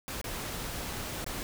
pink noise with dropouts, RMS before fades -37 dBFS, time 0.08-1.43 s, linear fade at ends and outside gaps 0 ms, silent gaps 0.214-0.242 / 0.929-0.932 / 1.244-1.264 s, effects none

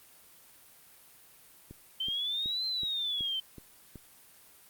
click train, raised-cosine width 3 ms, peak -32 dBFS, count 7, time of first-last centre 1.71-3.957 s, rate 2.67 Hz
sine exponential two-way sweep, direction up then down, 3076 to 4134 to 3076 Hz, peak -30 dBFS, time 2-3.4 s, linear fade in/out 5 ms, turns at 2.66 s
effects white hiss -57 dBFS RMS until 4.69 s + Opus 32 kbps

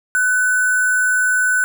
sine tone with sample-and-hold, 1500 Hz, F#6, 23 cents sharp, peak -13 dBFS, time 0.15-1.64 s, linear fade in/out 0 ms, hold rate 8820 Hz, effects none

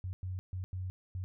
sine tone bursts at uneven times, 92.5 Hz, F#2, in tune, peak -35 dBFS, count 5, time 0.04-0.13 / 0.23-0.39 / 0.53-0.64 / 0.73-0.9 / 1.15-1.24 s, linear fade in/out 0 ms, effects none

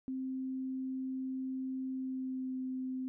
sine tone with pitch glide, 261.6 to 258.6 Hz, C4 to C4, 0 to -20 cents, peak -35 dBFS, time 0.08-3.08 s, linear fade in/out 0 ms, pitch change -20 cents, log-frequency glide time 1.92-2.57 s, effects none

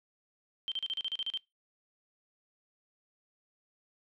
sine tone bursts, 3136 Hz, G7, in tune, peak -31 dBFS, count 10, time 0.68-1.374 s, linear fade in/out 0 ms, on 37 ms, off 36 ms, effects noise-tail reverb RT60 0.2 s tail -22 dB re dry

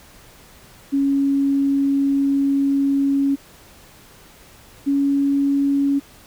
sine tone pair in turn, 277.2 / 279.6 Hz, C#4 / C#4, 0 / +15 cents, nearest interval unison, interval 15 cents, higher second, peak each -15 / -15 dBFS, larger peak neither, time 0.92-3.36 / 4.86-6 s, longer first, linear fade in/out 20 ms, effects pink hiss -47 dBFS RMS until 6.26 s

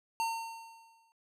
square tone with exponential decay, 910 Hz, A#5, 42 cents flat, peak -29 dBFS, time 0.2-1.12 s, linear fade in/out 0 ms, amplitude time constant 200 ms, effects low-pass 12000 Hz 12 dB/octave

